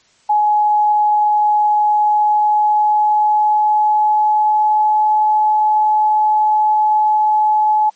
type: tone with pitch glide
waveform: sine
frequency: 842 to 853.8 Hz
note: G#5 to G#5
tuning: +24 to +48 cents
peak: -10 dBFS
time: 0.29-7.9 s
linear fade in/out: 10 ms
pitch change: +24 cents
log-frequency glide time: 1.82-5.16 s
effects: white hiss -54 dBFS RMS until 7.95 s + MP3 32 kbps